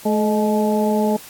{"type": "harmonic tone with a mistuned harmonic", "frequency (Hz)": 214.2, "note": "A3", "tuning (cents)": -46, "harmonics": [1, 2, 3, 4], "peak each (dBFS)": [-18, -21, -23, -24], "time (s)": [0.05, 1.17], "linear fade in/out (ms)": 10, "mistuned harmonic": 3, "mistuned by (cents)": -53, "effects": ["white hiss -40 dBFS RMS until 1.29 s", "AAC 64 kbps"]}